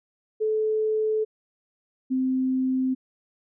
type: tone pair in turn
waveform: sine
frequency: 433.8 / 259.7 Hz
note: A4 / C4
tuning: -25 / -13 cents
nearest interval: major sixth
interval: 888 cents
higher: first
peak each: -21 dBFS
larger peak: neither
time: 0.4-1.25 / 2.1-2.95 s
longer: neither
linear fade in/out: 20 ms
effects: none